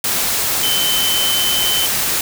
sine tone in noise, 3064 Hz, G7, 40 cents flat, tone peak -17 dBFS, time 0.63-1.86 s, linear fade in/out 2 ms, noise white, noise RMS -18 dBFS, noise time 0.04-2.21 s, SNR -2 dB, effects none

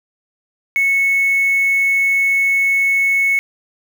sine tone with quantisation, 2203 Hz, C#7, 11 cents flat, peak -12 dBFS, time 0.76-3.39 s, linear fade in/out 0 ms, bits 5, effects none

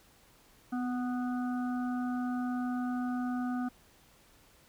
harmonic tone with a mistuned harmonic, 246.9 Hz, B3, in tune, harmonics 1 / 3 / 5 / 6, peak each -31 / -41 / -45 / -47 dBFS, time 0.72-3.69 s, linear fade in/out 10 ms, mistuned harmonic 1, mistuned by +19 cents, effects pink hiss -62 dBFS RMS until 4.68 s

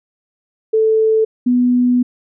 sine tone pair in turn, 440 / 246.9 Hz, A4 / B3, 0 / 0 cents, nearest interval minor seventh, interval 1000 cents, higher first, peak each -10 dBFS, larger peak neither, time 0.73-1.25 / 1.46-2.03 s, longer second, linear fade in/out 10 ms, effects none

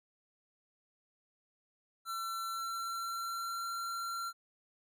square tone with pitch glide, 1350 to 1368.1 Hz, E6 to F6, +41 to -36 cents, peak -37 dBFS, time 2.05-4.33 s, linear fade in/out 50 ms, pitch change +23 cents, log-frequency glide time 2.53-3.68 s, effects none

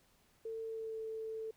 sine tone with pitch glide, 448.6 to 442.7 Hz, A4 to A4, +34 to +11 cents, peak -39 dBFS, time 0.45-1.51 s, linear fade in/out 5 ms, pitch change -23 cents, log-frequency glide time 0.63-1 s, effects pink hiss -70 dBFS RMS until 1.56 s

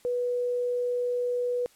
sine tone, 490 Hz, B4, 14 cents flat, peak -25 dBFS, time 0.05-1.66 s, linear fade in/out 0 ms, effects white hiss -60 dBFS RMS until 1.75 s + low-pass 12000 Hz 12 dB/octave

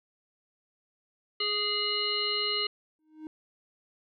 harmonic tone, 415.3 Hz, G#4, in tune, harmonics 1 / 3 / 5 / 7 / 9 / 10, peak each -36 / -37 / -36 / -31 / -42 / -31 dBFS, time 1.4-2.67 s, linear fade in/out 5 ms
triangle tone with exponential growth, 311.1 Hz, D#4, in tune, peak -33 dBFS, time 2.99-3.27 s, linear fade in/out 1 ms, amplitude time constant 59 ms
effects none

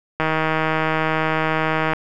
click train, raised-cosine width 0.5 ms, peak -5 dBFS, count 275, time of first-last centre 0.2-1.934 s, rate 158 Hz, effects none

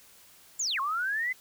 sine linear two-way sweep, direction down then up, 7459 to 1046.5 to 2064 Hz, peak -27 dBFS, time 0.59-1.33 s, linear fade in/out 10 ms, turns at 0.8 s, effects white hiss -56 dBFS RMS until 1.4 s

